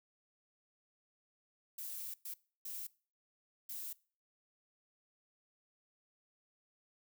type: noise bursts at uneven times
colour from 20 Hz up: violet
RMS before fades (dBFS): -44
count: 4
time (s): 1.78-2.14 / 2.25-2.34 / 2.65-2.87 / 3.69-3.93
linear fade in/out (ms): 5
effects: noise-tail reverb RT60 0.4 s tail -22 dB re dry